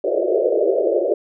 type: band-pass noise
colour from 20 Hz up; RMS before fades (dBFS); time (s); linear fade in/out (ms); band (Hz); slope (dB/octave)
pink; -18; 0.04-1.14; 5; 350 to 640; 96
effects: none